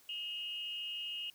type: tone with amplitude modulation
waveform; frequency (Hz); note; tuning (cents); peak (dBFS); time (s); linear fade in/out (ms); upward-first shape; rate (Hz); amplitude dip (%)
sine; 2859; F7; +40; -35; 0.09-1.3; 2; sine; 265; 65
effects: white hiss -64 dBFS RMS until 1.34 s